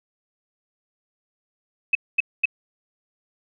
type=tone bursts; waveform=sine; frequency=2567 Hz; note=E7; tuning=47 cents flat; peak=-14 dBFS; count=3; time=1.93-2.456 s; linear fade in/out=5 ms; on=22 ms; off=230 ms; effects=none